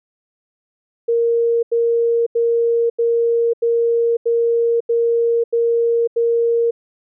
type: tone bursts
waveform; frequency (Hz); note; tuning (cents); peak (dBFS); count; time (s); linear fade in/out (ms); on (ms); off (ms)
sine; 466.2; A#4; 0; -13; 9; 1.08-6.71; 10; 550; 85
effects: none